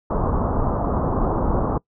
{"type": "low-pass noise", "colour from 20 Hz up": "pink", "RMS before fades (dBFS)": -21, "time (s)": [0.1, 1.78], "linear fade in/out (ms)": 5, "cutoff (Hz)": 1200, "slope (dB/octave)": 48, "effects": ["noise-tail reverb RT60 0.1 s tail -24 dB re dry"]}